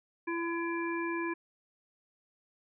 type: harmonic tone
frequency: 337.2 Hz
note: E4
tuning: 39 cents sharp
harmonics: 1 / 3 / 5 / 7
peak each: -33 / -38 / -40 / -41 dBFS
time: 0.27-1.34 s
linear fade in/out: 10 ms
effects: none